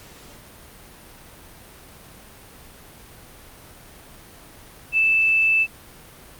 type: tone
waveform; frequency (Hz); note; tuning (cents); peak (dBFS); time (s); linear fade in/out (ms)
sine; 2637; E7; 0; -15; 4.92-5.67; 50
effects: pink hiss -45 dBFS RMS until 6.39 s + Opus 48 kbps